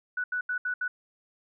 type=tone bursts at uneven times; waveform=sine; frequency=1480 Hz; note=F#6; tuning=in tune; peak=-27 dBFS; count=5; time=0.17-0.24 / 0.32-0.41 / 0.49-0.58 / 0.65-0.74 / 0.81-0.88 s; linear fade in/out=5 ms; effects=none